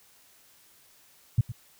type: tone with echo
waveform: sine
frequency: 116.54 Hz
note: A#2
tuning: in tune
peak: -16 dBFS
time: 1.38-1.41 s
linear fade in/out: 5 ms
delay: 110 ms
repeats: 1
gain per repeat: -15 dB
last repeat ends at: 1.52 s
effects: white hiss -59 dBFS RMS until 1.79 s